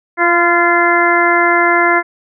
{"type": "harmonic tone with a mistuned harmonic", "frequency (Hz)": 345.8, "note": "F4", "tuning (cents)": -17, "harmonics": [1, 2, 3, 4, 5, 6], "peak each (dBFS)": [-16, -16, -16, -16, -16, -16], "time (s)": [0.17, 2.03], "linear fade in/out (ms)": 50, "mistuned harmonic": 3, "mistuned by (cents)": -20, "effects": []}